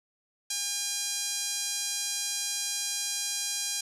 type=tone with band-pass filter; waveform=5% pulse; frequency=808 Hz; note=G#5; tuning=48 cents flat; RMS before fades=-32 dBFS; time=0.5-3.81 s; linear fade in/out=5 ms; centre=6300 Hz; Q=0.93; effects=none